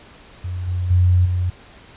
sine tone with level steps, 90 Hz, F#2, 47 cents flat, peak -23 / -19 / -11 / -17 dBFS, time 0.44-1.5 s, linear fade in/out 5 ms, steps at 0.67 / 0.9 / 1.25 s, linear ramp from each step 10 ms, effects pink hiss -45 dBFS RMS until 1.96 s + resampled to 8000 Hz

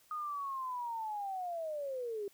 sine linear sweep, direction down, 1244.5 to 391.8 Hz, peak -36 dBFS, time 0.11-2.28 s, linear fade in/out 2 ms, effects white hiss -66 dBFS RMS until 2.33 s

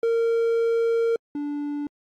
triangle tone pair in turn, 460.6 / 291.1 Hz, A#4 / D4, -21 / -15 cents, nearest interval minor sixth, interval 794 cents, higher first, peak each -17 / -24 dBFS, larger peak first, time 0.03-1.16 / 1.35-1.87 s, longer first, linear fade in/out 2 ms, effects AAC 64 kbps

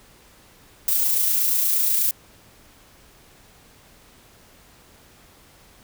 violet noise with amplitude modulation, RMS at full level -19 dBFS, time 0.88-2.11 s, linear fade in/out 2 ms, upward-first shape sine, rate 28.4 Hz, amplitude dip 30%, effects pink hiss -52 dBFS RMS until 5.83 s

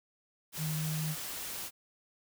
sine tone in noise, 156 Hz, D#3, 5 cents sharp, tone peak -32 dBFS, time 0.57-1.16 s, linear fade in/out 50 ms, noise white, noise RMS -40 dBFS, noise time 0.52-1.71 s, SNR +5 dB, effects none

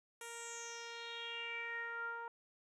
10% pulse tone with low-pass filter sweep, 466.2 Hz, A#4, in tune, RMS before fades -45 dBFS, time 0.21-2.28 s, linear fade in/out 2 ms, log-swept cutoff 10000 to 1100 Hz, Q 5.7, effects none

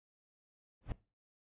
brown noise with exponential growth, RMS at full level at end -35 dBFS, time 0.81-0.92 s, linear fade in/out 1 ms, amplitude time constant 23 ms, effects noise-tail reverb RT60 0.3 s tail -19 dB re dry + resampled to 8000 Hz

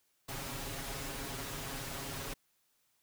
pink noise with comb filter, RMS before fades -41 dBFS, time 0.28-2.34 s, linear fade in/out 10 ms, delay 7.3 ms, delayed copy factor +0.9, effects white hiss -75 dBFS RMS until 3.02 s

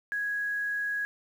sine tone with quantisation, 1661.2 Hz, G#6, in tune, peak -28 dBFS, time 0.12-1.05 s, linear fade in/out 0 ms, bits 9, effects none

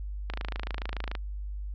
click train, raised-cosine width 0.3 ms, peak -18 dBFS, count 24, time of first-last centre 0.3-1.152 s, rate 27 Hz, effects added 50 Hz sine -33 dBFS peak until 1.74 s + low-pass 5000 Hz 12 dB/octave

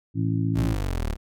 harmonic tone, 55 Hz, A1, in tune, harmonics 2 / 3 / 4 / 5 / 6, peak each -24 / -27 / -38 / -28 / -35 dBFS, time 0.14-0.77 s, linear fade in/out 50 ms
25% pulse exponential sweep, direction down, 65.41 to 34.65 Hz, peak -21 dBFS, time 0.54-1.17 s, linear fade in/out 50 ms
effects none

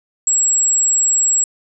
sine tone, 7660 Hz, A#8, 46 cents sharp, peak -10 dBFS, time 0.27-1.44 s, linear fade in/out 2 ms, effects tanh soft clip ceiling -10 dBFS

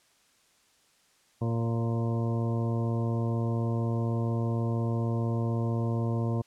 harmonic tone with a mistuned harmonic, 115.8 Hz, A#2, 11 cents flat, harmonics 1 / 2 / 3 / 4 / 5 / 6 / 8 / 9, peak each -27 / -33 / -37 / -39 / -41 / -43 / -45 / -46 dBFS, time 1.41-6.42 s, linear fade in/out 10 ms, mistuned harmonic 5, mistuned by -18 cents, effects white hiss -65 dBFS RMS until 6.46 s + low-pass 9000 Hz 12 dB/octave

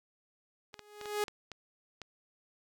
sawtooth tone with exponential growth, 417 Hz, G#4, 7 cents sharp, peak -24 dBFS, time 0.73-1.24 s, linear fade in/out 1 ms, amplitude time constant 110 ms
clicks, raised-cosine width 0.2 ms, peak -26 dBFS, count 7, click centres 0.742 / 0.793 / 1.013 / 1.057 / 1.282 / 1.517 / 2.017 s
effects none

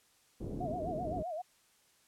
white low-pass noise, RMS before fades -40 dBFS, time 0.4-1.23 s, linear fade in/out 10 ms, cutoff 400 Hz, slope 24 dB/octave
sine tone with vibrato, 670 Hz, E5, 28 cents sharp, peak -36 dBFS, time 0.6-1.42 s, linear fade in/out 10 ms, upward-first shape sine, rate 7.7 Hz, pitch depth 160 cents each way
effects white hiss -68 dBFS RMS until 2.07 s + low-pass 11000 Hz 12 dB/octave

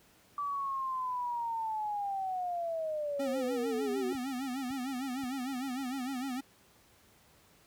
sine linear sweep, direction down, 1159 to 362.1 Hz, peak -32 dBFS, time 0.38-4.13 s, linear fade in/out 2 ms
square tone with vibrato, 260.4 Hz, C4, 8 cents flat, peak -35 dBFS, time 3.19-6.41 s, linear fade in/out 10 ms, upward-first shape sine, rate 6.6 Hz, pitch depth 110 cents each way
clicks, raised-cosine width 5 ms, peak -38 dBFS, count 3, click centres 4.15 / 4.705 / 5.236 s
effects pink hiss -63 dBFS RMS until 7.66 s + high-pass 60 Hz 12 dB/octave

